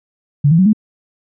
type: tone with pitch steps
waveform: sine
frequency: 143.9 / 164.35 / 187.7 / 214.4 Hz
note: D3 / E3 / F#3 / A3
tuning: -35 / -5 / +25 / -45 cents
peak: -7 dBFS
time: 0.44-0.732 s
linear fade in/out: 10 ms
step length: 73 ms
effects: none